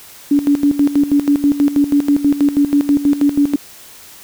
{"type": "tone with tremolo", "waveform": "sine", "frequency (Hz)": 286.5, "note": "D4", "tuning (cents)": -43, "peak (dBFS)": -8, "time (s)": [0.31, 3.56], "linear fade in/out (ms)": 5, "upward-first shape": "square", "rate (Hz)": 6.2, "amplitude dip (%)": 75, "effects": ["white hiss -39 dBFS RMS until 4.23 s"]}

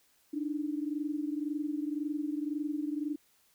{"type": "tone pair together", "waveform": "sine", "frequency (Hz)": [292, 313.9], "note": ["D4", "D#4"], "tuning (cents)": [-10, 15], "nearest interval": "minor second", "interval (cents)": 125, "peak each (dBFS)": [-33, -36], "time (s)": [0.33, 3.16], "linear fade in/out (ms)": 10, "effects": ["white hiss -68 dBFS RMS until 3.54 s"]}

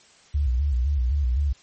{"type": "tone with vibrato", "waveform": "sine", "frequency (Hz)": 66.5, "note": "C2", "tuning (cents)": 29, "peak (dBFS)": -19, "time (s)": [0.34, 1.53], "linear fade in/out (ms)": 10, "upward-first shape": "square", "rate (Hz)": 3.9, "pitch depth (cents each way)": 140, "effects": ["white hiss -54 dBFS RMS until 1.62 s", "MP3 32 kbps"]}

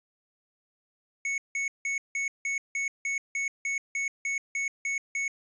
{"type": "tone bursts", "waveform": "square", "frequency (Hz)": 2212, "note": "C#7", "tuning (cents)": -4, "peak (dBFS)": -28, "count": 14, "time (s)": [1.25, 5.28], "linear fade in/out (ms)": 2, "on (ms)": 130, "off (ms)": 170, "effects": ["resampled to 16000 Hz", "10-bit"]}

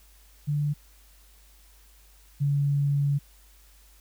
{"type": "tone pair in turn", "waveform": "sine", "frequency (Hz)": [146.83, 142.24], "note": ["D3", "C#3"], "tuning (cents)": [0, 45], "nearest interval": "minor second", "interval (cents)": 55, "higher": "first", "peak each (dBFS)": [-23, -21], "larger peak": "second", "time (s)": [[0.47, 0.74], [2.4, 3.19]], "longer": "second", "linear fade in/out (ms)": 20, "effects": ["added 50 Hz sine -54 dBFS peak until 4 s", "white hiss -59 dBFS RMS until 4 s"]}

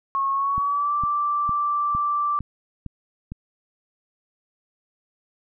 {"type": "tone with pitch glide", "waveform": "sine", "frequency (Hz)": [1093, 1171.4], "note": ["C#6", "D6"], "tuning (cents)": [-25, -5], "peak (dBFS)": -20, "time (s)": [0.15, 2.39], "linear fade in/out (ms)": 0, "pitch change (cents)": 120, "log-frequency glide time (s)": [0.32, 0.94]}
{"type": "click train", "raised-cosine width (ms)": 5, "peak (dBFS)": -20, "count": 7, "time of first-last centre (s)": [0.58, 3.32], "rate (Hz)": 2.19}
{"effects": []}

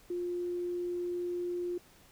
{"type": "tone", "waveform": "sine", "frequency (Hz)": 352.7, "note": "F4", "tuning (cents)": 17, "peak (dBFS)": -32, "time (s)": [0.1, 1.78], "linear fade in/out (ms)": 5, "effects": ["pink hiss -60 dBFS RMS until 2.11 s"]}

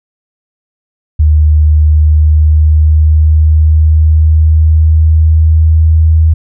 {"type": "tone with pitch glide", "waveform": "sine", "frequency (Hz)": [76.3, 79.68], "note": ["D#2", "D#2"], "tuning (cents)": [-33, 42], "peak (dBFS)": -3, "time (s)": [1.19, 6.34], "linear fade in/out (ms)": 10, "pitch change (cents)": 75, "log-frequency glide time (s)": [1.71, 5.97], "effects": []}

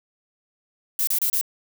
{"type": "noise bursts", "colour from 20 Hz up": "violet", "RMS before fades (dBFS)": -22, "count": 4, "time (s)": [0.99, 1.412], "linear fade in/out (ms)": 2, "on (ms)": 83, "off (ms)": 30, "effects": []}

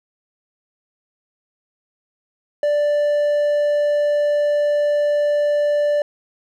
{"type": "tone", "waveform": "triangle", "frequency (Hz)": 587.3, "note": "D5", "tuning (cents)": 0, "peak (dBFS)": -13, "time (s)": [2.63, 6.02], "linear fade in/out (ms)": 2, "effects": []}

